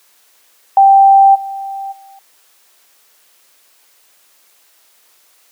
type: tone with level steps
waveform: sine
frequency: 784 Hz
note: G5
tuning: in tune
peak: -3 / -21 / -37 dBFS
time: 0.77-2.19 s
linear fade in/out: 2 ms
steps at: 1.34 / 1.91 s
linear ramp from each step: 20 ms
effects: white hiss -52 dBFS RMS until 5.51 s + high-pass 400 Hz 12 dB/octave